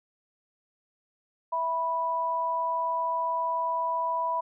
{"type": "tone pair together", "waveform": "sine", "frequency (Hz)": [657, 984.4], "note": ["E5", "B5"], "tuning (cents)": [-6, -6], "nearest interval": "perfect fifth", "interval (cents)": 700, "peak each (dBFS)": [-33, -26], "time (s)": [1.52, 4.41], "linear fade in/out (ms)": 10, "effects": []}